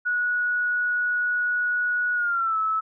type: tone with pitch glide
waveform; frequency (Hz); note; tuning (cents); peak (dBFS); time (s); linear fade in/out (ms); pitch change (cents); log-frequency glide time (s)
sine; 1462 to 1302.5; F#6 to E6; -21 to -21; -21; 0.05-2.81; 20; -200; 2.15-2.57
effects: none